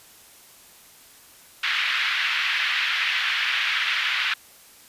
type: band-pass noise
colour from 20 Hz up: pink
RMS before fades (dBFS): -24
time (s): 1.63-4.34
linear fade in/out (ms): 5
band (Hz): 1600 to 3400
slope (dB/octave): 24
effects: white hiss -50 dBFS RMS until 4.88 s + resampled to 32000 Hz